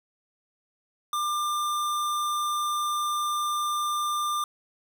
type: tone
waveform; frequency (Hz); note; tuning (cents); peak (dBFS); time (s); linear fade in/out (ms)
square; 1195; D6; +30; -26; 1.13-4.44; 2
effects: none